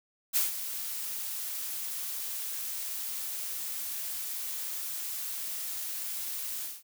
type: noise with ADSR envelope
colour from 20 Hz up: blue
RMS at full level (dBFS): -25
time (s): 0.33-6.83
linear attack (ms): 32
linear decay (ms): 150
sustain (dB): -11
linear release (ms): 200
effects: none